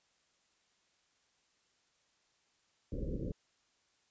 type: low-pass noise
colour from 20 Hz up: pink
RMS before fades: -38 dBFS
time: 2.92-3.32 s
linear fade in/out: 2 ms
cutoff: 550 Hz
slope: 96 dB/octave
effects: white hiss -74 dBFS RMS until 4.1 s + resampled to 16000 Hz